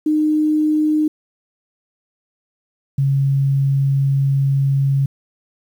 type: tone pair in turn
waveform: sine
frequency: 306.3 / 137.55 Hz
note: D#4 / C#3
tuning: -27 / -13 cents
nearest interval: octave + major second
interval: 1386 cents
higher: first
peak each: -13 dBFS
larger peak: neither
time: 0.06-1.08 / 2.98-5.06 s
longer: second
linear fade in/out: 5 ms
effects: 8-bit

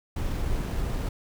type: noise with sample-and-hold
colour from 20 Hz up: brown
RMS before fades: -28 dBFS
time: 0.16-1.09 s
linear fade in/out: 5 ms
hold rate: 8820 Hz
effects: none

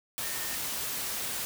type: tone in noise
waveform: sine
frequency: 1825 Hz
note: A#6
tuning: 37 cents flat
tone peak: -43 dBFS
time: 0.23-0.56 s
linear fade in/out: 0 ms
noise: white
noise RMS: -34 dBFS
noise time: 0.18-1.45 s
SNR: -12 dB
effects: none

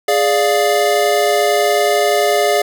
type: chord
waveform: square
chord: D diminished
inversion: second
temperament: equal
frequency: 415.3 / 587.3 / 698.5 Hz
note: Ab4 / D5 / F5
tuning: 0 / 0 / 0 cents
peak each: -17 dBFS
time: 0.08-2.62 s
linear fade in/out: 5 ms
effects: none

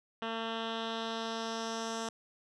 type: tone with low-pass filter sweep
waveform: 10% pulse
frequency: 226.2 Hz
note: A3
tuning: 48 cents sharp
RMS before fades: -37 dBFS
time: 0.22-2.09 s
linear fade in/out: 2 ms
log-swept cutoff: 2700 to 6900 Hz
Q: 2.4
effects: none

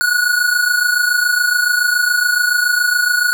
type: tone pair together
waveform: square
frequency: 1452.9 / 1480 Hz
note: F#6 / F#6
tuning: -32 / 0 cents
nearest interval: unison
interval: 32 cents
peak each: -15 / -18 dBFS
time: 0.01-3.33 s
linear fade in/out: 0 ms
effects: none

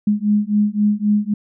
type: beating tone pair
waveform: sine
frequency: 206.5 / 210.3 Hz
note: G#3 / G#3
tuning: -10 / +22 cents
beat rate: 3.8 Hz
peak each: -17 dBFS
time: 0.07-1.34 s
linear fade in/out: 5 ms
effects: none

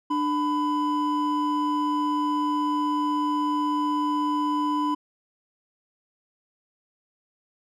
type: tone pair together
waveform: triangle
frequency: 297.3 / 1000 Hz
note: D4 / B5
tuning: +21 / +21 cents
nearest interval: octave + major sixth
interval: 2100 cents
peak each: -23 dBFS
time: 0.1-4.95 s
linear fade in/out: 10 ms
effects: none

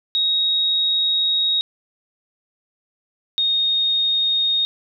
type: tone pair in turn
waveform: sine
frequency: 3774 / 3711 Hz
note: A#7 / A#7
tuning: +21 / -9 cents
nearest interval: unison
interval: 30 cents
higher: first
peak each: -16 dBFS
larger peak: neither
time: 0.15-1.61 / 3.38-4.65 s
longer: first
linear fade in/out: 0 ms
effects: none

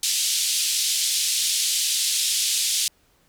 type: band-pass noise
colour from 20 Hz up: pink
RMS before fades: -23 dBFS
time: 0.03-2.88 s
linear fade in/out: 2 ms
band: 3300 to 11000 Hz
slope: 24 dB/octave
effects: pink hiss -62 dBFS RMS until 3.28 s

